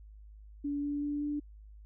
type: tone with pitch steps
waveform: sine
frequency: 286.9 / 289.1 / 291.2 / 293.4 Hz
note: D4 / D4 / D4 / D4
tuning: -40 / -27 / -15 / -2 cents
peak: -31 dBFS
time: 0.64-1.4 s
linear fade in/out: 10 ms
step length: 190 ms
effects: added 52 Hz sine -49 dBFS peak until 1.85 s